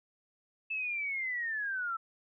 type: linear sweep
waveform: sine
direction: down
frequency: 2637 to 1313 Hz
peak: -32 dBFS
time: 0.7-1.97 s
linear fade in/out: 10 ms
effects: none

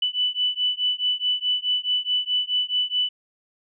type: beating tone pair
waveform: sine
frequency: 2980 / 2984.7 Hz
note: F#7 / F#7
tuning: +12 / +14 cents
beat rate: 4.7 Hz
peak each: -24 dBFS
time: 0.02-3.09 s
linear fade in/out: 5 ms
effects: none

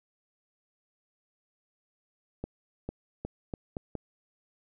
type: accelerating click train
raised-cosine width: 2 ms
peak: -21 dBFS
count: 6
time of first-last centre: 2.44-3.953 s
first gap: 450 ms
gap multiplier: 0.8
effects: none

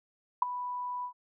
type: tone with ADSR envelope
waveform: sine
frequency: 987.8 Hz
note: B5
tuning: in tune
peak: -17 dBFS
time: 0.42-1.13 s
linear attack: 4 ms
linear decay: 10 ms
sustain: -16 dB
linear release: 89 ms
effects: none

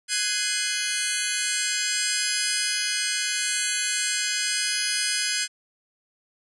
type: chord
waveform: 10% pulse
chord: Ab dominant seventh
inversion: third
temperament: just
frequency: 1495.1 / 1661.2 / 2077 / 2492 Hz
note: Gb6 / Ab6 / C7 / Eb7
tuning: +18 / 0 / -13 / +2 cents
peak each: -20 dBFS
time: 0.08-5.48 s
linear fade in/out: 50 ms
effects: resampled to 24000 Hz

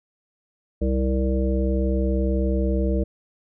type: harmonic tone with a mistuned harmonic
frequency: 65 Hz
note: C2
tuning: 11 cents flat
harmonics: 1 / 3 / 5 / 7 / 9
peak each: -21 / -26 / -28 / -29 / -31 dBFS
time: 0.81-3.04 s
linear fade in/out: 10 ms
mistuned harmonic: 7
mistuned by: +31 cents
effects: none

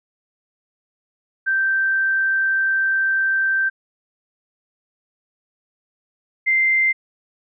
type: tone pair in turn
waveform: sine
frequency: 1563 / 2086 Hz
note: G6 / C7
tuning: -6 / -6 cents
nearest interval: perfect fourth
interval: 500 cents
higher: second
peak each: -16 / -14 dBFS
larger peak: second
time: 1.46-3.7 / 6.46-6.93 s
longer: first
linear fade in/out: 20 ms
effects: none

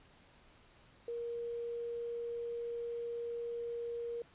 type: tone with quantisation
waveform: sine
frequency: 470.9 Hz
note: A#4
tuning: 18 cents sharp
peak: -37 dBFS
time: 1.08-4.22 s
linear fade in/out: 2 ms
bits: 11
effects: pink hiss -63 dBFS RMS until 4.34 s + resampled to 8000 Hz

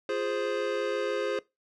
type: chord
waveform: square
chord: F minor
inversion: none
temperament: equal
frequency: 349.2 / 415.3 / 523.3 Hz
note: F4 / Ab4 / C5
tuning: 0 / 0 / 0 cents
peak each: -36 / -32 / -32 dBFS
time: 0.09-1.39 s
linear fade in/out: 2 ms
effects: noise-tail reverb RT60 0.2 s tail -20 dB re dry + low-pass 4000 Hz 12 dB/octave

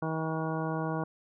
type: harmonic tone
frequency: 159.7 Hz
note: D#3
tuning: 45 cents sharp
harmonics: 1 / 2 / 3 / 4 / 5 / 6 / 7 / 9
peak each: -33 / -36 / -38 / -39 / -40 / -41 / -41 / -43 dBFS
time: 0.02-1.04 s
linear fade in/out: 5 ms
effects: none

